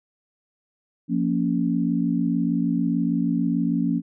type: chord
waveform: sine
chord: Bb minor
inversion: second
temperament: just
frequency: 174.81 / 233.1 / 279.7 Hz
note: F3 / Bb3 / Db4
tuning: +2 / 0 / +16 cents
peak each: -24 / -24 / -24 dBFS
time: 1.08-4.02 s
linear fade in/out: 50 ms
effects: none